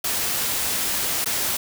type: noise with dropouts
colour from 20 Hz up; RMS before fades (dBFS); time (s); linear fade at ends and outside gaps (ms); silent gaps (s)
white; -24; 0.04-1.57; 5; 1.245-1.258
effects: none